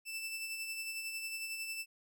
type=tone with tremolo; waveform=sawtooth; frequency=2650 Hz; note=E7; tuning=9 cents sharp; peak=-34 dBFS; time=0.05-1.86 s; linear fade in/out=50 ms; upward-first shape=sine; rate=11 Hz; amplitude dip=40%; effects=none